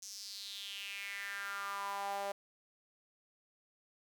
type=tone with high-pass filter sweep; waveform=sawtooth; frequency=199.5 Hz; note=G3; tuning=31 cents sharp; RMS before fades=-42 dBFS; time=0.02-2.32 s; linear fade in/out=5 ms; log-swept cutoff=6100 to 640 Hz; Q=4.7; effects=none